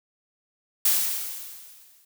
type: noise with exponential decay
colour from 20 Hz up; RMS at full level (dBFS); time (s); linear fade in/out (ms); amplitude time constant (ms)
blue; -19; 0.85-2.05; 5; 260
effects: none